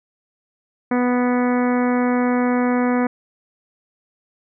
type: harmonic tone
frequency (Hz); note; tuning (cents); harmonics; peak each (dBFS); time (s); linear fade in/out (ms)
246.9; B3; 0; 1 / 2 / 3 / 4 / 5 / 6 / 7 / 8 / 9; -17 / -23 / -27 / -29 / -31 / -33 / -34 / -35 / -36; 0.91-3.07; 5
effects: none